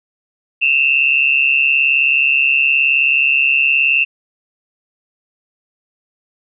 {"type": "tone pair together", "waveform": "sine", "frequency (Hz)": [2603, 2742], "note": ["E7", "F7"], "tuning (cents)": [-22, -32], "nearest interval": "minor second", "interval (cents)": 90, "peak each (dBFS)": [-14, -13], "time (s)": [0.61, 4.05], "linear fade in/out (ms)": 20, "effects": []}